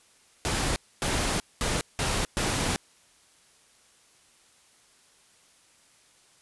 pink noise bursts at uneven times, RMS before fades -27 dBFS, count 5, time 0.45-0.76 / 1.02-1.4 / 1.61-1.81 / 1.99-2.25 / 2.37-2.76 s, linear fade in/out 0 ms, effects white hiss -60 dBFS RMS until 6.41 s + resampled to 24000 Hz

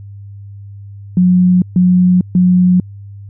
sine tone bursts, 181.1 Hz, F#3, 37 cents flat, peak -6 dBFS, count 3, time 1.17-2.8 s, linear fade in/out 2 ms, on 450 ms, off 140 ms, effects added 100 Hz sine -29 dBFS peak until 3.29 s

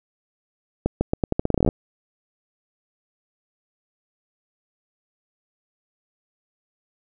accelerating click train, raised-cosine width 2 ms, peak -6 dBFS, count 16, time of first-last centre 0.86-1.688 s, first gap 150 ms, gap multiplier 0.83, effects none

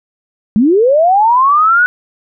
sine linear sweep, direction up, 196 to 1493 Hz, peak -6 dBFS, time 0.56-1.86 s, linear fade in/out 0 ms, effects none

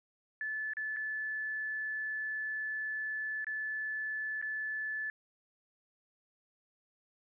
sine tone with dropouts, 1736 Hz, A6, 24 cents flat, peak -34 dBFS, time 0.41-5.1 s, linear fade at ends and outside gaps 1 ms, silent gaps 0.735-0.769 / 0.963-0.968 / 3.445-3.468 / 4.415-4.425 s, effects none

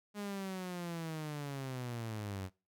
sawtooth linear sweep, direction down, 207.7 to 91.4 Hz, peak -35 dBFS, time 0.14-2.5 s, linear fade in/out 50 ms, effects noise-tail reverb RT60 0.3 s tail -22 dB re dry

